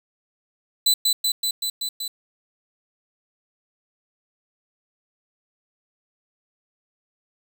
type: tone with echo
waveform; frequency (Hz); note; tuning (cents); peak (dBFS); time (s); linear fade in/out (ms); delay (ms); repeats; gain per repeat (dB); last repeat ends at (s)
sawtooth; 4000; B7; +21; -12; 0.86-0.94; 5; 190; 6; -2; 2.08
effects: 7-bit